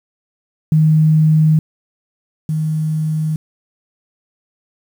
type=tone pair in turn; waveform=sine; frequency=156.1 / 156.1 Hz; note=D#3 / D#3; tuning=+6 / +6 cents; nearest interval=unison; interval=0 cents; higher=neither; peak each=-8 / -15 dBFS; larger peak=first; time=0.72-1.59 / 2.49-3.36 s; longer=neither; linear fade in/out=2 ms; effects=7-bit